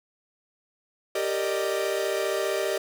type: chord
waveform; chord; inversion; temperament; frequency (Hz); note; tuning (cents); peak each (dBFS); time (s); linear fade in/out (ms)
45% pulse; Eb major seventh; first; equal with one note detuned; 392 / 461.6 / 587.3 / 622.3; G4 / Bb4 / D5 / Eb5; 0 / -17 / 0 / 0; -29 / -32 / -32 / -30; 1.15-2.78; 5
effects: none